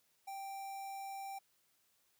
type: tone with notch filter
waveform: square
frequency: 784 Hz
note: G5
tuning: in tune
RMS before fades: -45 dBFS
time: 0.27-1.39 s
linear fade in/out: 10 ms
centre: 3400 Hz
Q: 0.99
effects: white hiss -75 dBFS RMS until 2.19 s + high-pass 60 Hz 12 dB/octave